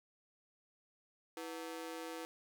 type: ring-modulated tone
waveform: sawtooth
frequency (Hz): 410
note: G#4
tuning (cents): -22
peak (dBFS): -36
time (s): 1.37-2.25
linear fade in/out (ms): 0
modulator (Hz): 83.9
effects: none

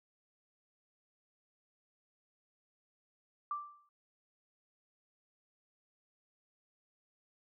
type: tone with exponential decay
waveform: sine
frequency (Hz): 1174.7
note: D6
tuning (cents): 0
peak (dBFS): -32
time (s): 3.51-3.89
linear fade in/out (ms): 2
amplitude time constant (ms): 81
effects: none

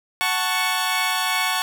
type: chord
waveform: 15% pulse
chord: F# minor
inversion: none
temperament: equal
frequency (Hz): 740 / 880 / 1108.7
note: F#5 / A5 / C#6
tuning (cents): 0 / 0 / 0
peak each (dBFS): -19 / -19 / -17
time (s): 0.21-1.62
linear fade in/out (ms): 0
effects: none

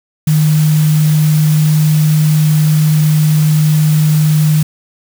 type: tone in noise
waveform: sine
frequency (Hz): 153.6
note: D#3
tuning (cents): -22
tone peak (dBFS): -7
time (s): 0.27-4.63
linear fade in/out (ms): 5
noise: white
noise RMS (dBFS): -25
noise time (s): 0.27-4.63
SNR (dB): +15
effects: none

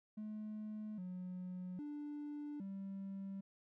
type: tone with pitch steps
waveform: triangle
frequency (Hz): 213.7 / 182 / 294.1 / 195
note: G#3 / F#3 / D4 / G3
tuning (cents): +50 / -28 / +3 / -9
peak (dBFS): -40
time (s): 0.17-3.41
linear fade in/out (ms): 10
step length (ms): 810
effects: tanh soft clip ceiling -38 dBFS

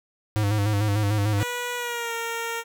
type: tone with vibrato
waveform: square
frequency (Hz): 103.83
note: G#2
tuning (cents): 0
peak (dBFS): -21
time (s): 0.36-1.43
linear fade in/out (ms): 0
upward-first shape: square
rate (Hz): 6.7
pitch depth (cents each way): 51
type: tone with pitch glide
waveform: 10% pulse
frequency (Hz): 487.7 to 461.7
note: B4 to A#4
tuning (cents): -22 to -17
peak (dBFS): -19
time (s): 1.37-2.64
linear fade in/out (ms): 50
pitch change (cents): -95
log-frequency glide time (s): 1.76-2.13
effects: none

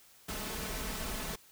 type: noise with comb filter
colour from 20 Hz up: pink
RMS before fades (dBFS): -38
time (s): 0.28-1.36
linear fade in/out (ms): 10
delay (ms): 4.6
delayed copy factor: +0.55
effects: white hiss -60 dBFS RMS until 1.51 s

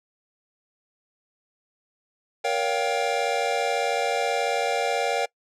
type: chord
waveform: square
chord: G half-diminished seventh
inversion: first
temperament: just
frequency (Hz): 470.4 / 564.5 / 705.6 / 784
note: Bb4 / Db5 / F5 / G5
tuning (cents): +16 / +31 / +18 / 0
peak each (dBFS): -29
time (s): 2.44-5.26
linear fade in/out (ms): 10
effects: noise-tail reverb RT60 0.1 s tail -24 dB re dry + low-pass 7000 Hz 12 dB/octave

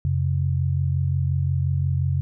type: tone pair together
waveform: sine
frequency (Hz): 89.93 / 135.6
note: F#2 / C#3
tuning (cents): -49 / -38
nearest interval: perfect fifth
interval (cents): 711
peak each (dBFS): -22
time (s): 0.05-2.21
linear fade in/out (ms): 0
effects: none

